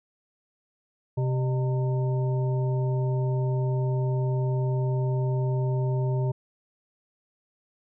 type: harmonic tone with a mistuned harmonic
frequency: 130 Hz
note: C3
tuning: 11 cents flat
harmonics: 1 / 3 / 5 / 7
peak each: -23 / -33 / -37 / -40 dBFS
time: 1.17-6.32 s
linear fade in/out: 10 ms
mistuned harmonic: 5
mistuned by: -110 cents
effects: none